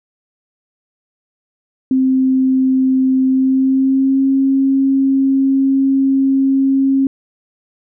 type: tone with pitch glide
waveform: sine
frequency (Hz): 261.6 to 269.9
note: C4 to C#4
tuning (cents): 0 to -46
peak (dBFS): -10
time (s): 1.91-7.07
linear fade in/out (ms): 2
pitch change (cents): +54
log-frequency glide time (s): 3.26-4.28
effects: none